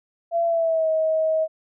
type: tone with pitch glide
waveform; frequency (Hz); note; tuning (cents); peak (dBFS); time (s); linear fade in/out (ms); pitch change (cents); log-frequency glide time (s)
sine; 677 to 635.3; E5 to D#5; +46 to +36; -18; 0.31-1.48; 50; -110; 0.45-0.89
effects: none